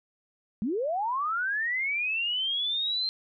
sine linear sweep, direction up, 188.9 to 4165 Hz, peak -26 dBFS, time 0.62-3.09 s, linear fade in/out 0 ms, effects none

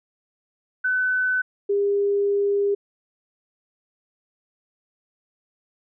sine tone pair in turn, 1508 / 403.2 Hz, F#6 / G4, +32 / +49 cents, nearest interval octave + major seventh, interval 2283 cents, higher first, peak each -19 / -18 dBFS, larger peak second, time 0.84-1.42 / 1.69-2.75 s, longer second, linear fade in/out 10 ms, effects none

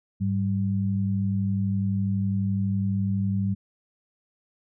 sine tone pair together, 102.22 / 194.2 Hz, G#2 / G3, -27 / -16 cents, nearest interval major seventh, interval 1111 cents, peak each -25 dBFS, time 0.2-3.55 s, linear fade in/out 20 ms, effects none

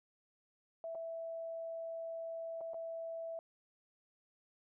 sine tone with dropouts, 659.3 Hz, E5, in tune, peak -40 dBFS, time 0.84-3.39 s, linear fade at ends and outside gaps 1 ms, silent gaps 0.949-0.953 / 2.608-2.612 / 2.735-2.743 s, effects none

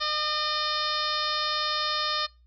harmonic tone with a mistuned harmonic, 607 Hz, D#5, 43 cents flat, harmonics 1 / 2 / 3 / 4 / 5 / 6 / 7 / 8 / 9, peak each -38 / -30 / -35 / -40 / -37 / -32 / -34 / -34 / -40 dBFS, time 0-2.27 s, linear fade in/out 20 ms, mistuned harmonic 8, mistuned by +35 cents, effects noise-tail reverb RT60 0.3 s tail -23 dB re dry + added 60 Hz sine -55 dBFS peak until 2.46 s

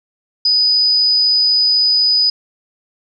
sine tone, 4978 Hz, D#8, in tune, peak -10 dBFS, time 0.45-2.3 s, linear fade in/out 5 ms, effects none

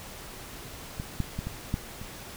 clicks, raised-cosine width 5 ms, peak -21 / -14 / -19 / -21 / -14 / -26 dBFS, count 6, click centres 0.999 / 1.203 / 1.39 / 1.47 / 1.741 / 2.015 s, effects pink hiss -43 dBFS RMS until 2.36 s

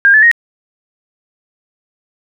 sine tone with pitch steps, 1609 / 1734.5 / 1869.7 Hz, G6 / A6 / A#6, +45 / -25 / +5 cents, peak -4 dBFS, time 0.05-0.314 s, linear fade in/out 0 ms, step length 88 ms, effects none

